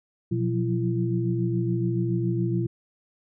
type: tone cluster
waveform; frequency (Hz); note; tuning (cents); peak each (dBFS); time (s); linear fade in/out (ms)
sine; 122 / 174.9 / 182 / 338.6; B2 / F3 / F#3 / E4; -21 / +3 / -28 / +46; -25 / -31 / -30 / -28; 0.31-2.67; 10
effects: none